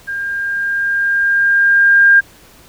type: tone with level ramp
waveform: sine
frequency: 1605 Hz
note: G6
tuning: 40 cents sharp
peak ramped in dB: -19 to -4 dBFS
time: 0.07-2.21 s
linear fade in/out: 20 ms
effects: pink hiss -44 dBFS RMS until 2.68 s